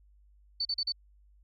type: tone bursts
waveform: sine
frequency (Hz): 4516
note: C#8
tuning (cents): +31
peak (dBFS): -28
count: 4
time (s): 0.6-0.922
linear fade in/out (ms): 5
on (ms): 52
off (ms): 38
effects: added 50 Hz sine -58 dBFS peak until 1.43 s